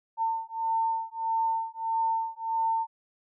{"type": "beating tone pair", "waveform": "sine", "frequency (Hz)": [901, 902.6], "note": ["A5", "A5"], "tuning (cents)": [41, 44], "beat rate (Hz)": 1.6, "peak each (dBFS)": -29, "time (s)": [0.17, 2.87], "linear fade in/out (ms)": 50, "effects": []}